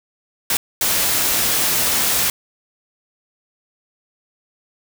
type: noise bursts at uneven times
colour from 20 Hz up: white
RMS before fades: -18 dBFS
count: 2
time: 0.5-0.57 / 0.81-2.3 s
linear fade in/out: 2 ms
effects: none